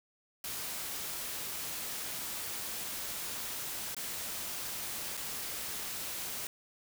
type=noise with dropouts; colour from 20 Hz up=white; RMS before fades=-39 dBFS; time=0.44-6.47 s; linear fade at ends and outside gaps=2 ms; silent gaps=3.947-3.966 / 5.17-5.174 s; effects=none